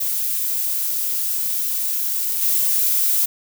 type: noise with level steps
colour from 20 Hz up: violet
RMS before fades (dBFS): -22 / -18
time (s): 0-3.26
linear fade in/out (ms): 10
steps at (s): 2.41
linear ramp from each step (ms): 20
effects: none